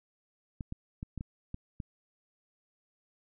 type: clicks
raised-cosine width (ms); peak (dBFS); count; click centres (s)
5; -25; 7; 0.608 / 0.724 / 1.029 / 1.177 / 1.209 / 1.544 / 1.802
effects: none